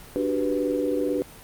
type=chord; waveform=sine; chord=G major seventh; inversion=second; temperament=equal; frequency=293.7 / 370 / 392 / 493.9 Hz; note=D4 / F#4 / G4 / B4; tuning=0 / 0 / 0 / 0 cents; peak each=-26 / -30 / -30 / -26 dBFS; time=0.16-1.22 s; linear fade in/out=0 ms; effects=pink hiss -45 dBFS RMS until 1.43 s + Opus 32 kbps